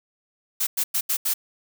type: noise bursts at uneven times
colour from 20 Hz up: blue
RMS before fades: -23 dBFS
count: 5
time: 0.6-0.67 / 0.77-0.84 / 0.94-1.01 / 1.09-1.17 / 1.25-1.34 s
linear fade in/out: 10 ms
effects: none